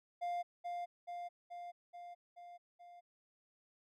triangle tone with echo, 701 Hz, F5, 6 cents sharp, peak -34 dBFS, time 0.21-0.43 s, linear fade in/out 20 ms, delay 430 ms, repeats 6, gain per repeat -3 dB, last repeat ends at 3.01 s, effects none

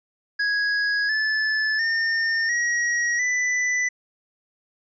square tone with pitch steps, 1661.2 / 1737.8 / 1817.8 / 1901.6 / 1989.3 Hz, G#6 / A6 / A#6 / A#6 / B6, 0 / -22 / -44 / +34 / +12 cents, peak -21 dBFS, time 0.39-3.89 s, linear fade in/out 10 ms, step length 700 ms, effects resampled to 16000 Hz

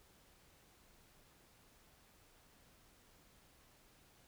silence, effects pink hiss -67 dBFS RMS until 4.27 s

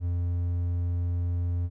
triangle tone, 87.31 Hz, F2, in tune, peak -23 dBFS, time 0-1.7 s, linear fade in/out 50 ms, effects none

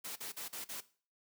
white noise bursts, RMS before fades -43 dBFS, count 5, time 0.04-0.808 s, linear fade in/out 10 ms, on 120 ms, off 42 ms, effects noise-tail reverb RT60 0.4 s tail -17 dB re dry + high-pass 150 Hz 12 dB/octave

